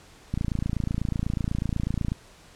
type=click train; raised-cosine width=5 ms; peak=-14 dBFS; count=51; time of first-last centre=0.34-2.119 s; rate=28.1 Hz; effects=pink hiss -52 dBFS RMS until 2.55 s + low-pass 9000 Hz 12 dB/octave